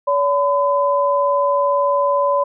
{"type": "tone pair together", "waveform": "sine", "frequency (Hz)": [569, 1010.8], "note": ["C#5", "B5"], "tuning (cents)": [45, 40], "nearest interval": "minor seventh", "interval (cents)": 995, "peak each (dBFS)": [-16, -17], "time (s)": [0.07, 2.44], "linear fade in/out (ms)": 10, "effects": []}